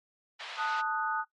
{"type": "band-pass noise", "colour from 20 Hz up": "white", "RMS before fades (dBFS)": -42, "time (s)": [0.39, 0.82], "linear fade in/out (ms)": 20, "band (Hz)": [630, 3800], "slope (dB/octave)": 24}
{"type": "chord", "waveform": "sine", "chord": "D# diminished", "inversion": "second", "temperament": "equal", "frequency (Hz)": [880, 1244.5, 1480], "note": ["A5", "D#6", "F#6"], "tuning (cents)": [0, 0, 0], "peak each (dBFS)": -33, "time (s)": [0.56, 1.25], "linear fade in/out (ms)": 50}
{"effects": ["noise-tail reverb RT60 0.1 s tail -17 dB re dry", "MP3 48 kbps"]}